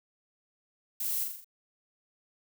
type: noise with echo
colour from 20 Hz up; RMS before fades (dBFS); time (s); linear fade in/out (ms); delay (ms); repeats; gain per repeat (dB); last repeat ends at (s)
violet; -33; 1-1.24; 5; 41; 5; -4; 1.445
effects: none